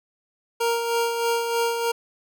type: tone with tremolo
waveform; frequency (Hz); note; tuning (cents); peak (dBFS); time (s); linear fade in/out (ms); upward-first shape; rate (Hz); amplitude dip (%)
25% pulse; 466.2; A#4; 0; -16; 0.6-1.92; 10; sine; 3.2; 45
effects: none